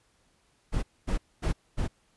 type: noise bursts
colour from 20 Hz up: brown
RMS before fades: -27 dBFS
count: 4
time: 0.72-1.88 s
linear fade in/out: 20 ms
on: 110 ms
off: 240 ms
effects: pink hiss -68 dBFS RMS until 2.16 s + resampled to 24000 Hz